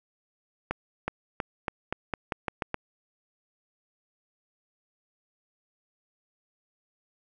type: accelerating click train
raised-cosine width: 0.5 ms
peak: -13 dBFS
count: 10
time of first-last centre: 0.71-2.743 s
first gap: 370 ms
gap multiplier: 0.87
effects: none